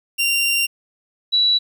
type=tone pair in turn; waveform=sawtooth / sine; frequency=2771 / 3929 Hz; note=F7 / B7; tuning=-14 / -10 cents; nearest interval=tritone; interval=604 cents; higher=second; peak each=-13 dBFS; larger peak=neither; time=0.18-0.67 / 1.32-1.59 s; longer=first; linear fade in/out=20 ms; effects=9-bit